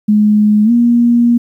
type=tone with pitch glide; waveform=sine; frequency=210.5 to 237.6 Hz; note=G#3 to A#3; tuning=+24 to +33 cents; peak=-6 dBFS; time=0.08-1.38 s; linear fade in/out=10 ms; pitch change=+209 cents; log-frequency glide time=0.64-0.71 s; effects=8-bit